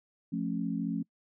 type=chord; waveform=sine; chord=F augmented; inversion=none; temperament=just; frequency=174.61 / 218.3 / 272.8 Hz; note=F3 / A3 / C#4; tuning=0 / -13 / -28 cents; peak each=-34 dBFS; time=0.32-1.03 s; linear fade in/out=10 ms; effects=noise-tail reverb RT60 0.1 s tail -25 dB re dry